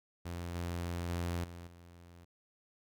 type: tone with level steps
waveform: sawtooth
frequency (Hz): 86.5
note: F2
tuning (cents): -16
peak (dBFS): -35 / -32 / -30 / -42 / -50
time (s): 0.25-2.25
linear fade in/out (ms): 10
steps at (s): 0.55 / 1.09 / 1.44 / 1.67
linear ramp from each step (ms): 2
effects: none